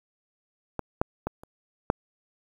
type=clicks; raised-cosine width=1 ms; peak=-15 / -8 / -14 / -30 / -6 dBFS; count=5; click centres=0.793 / 1.015 / 1.27 / 1.435 / 1.901 s; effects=8-bit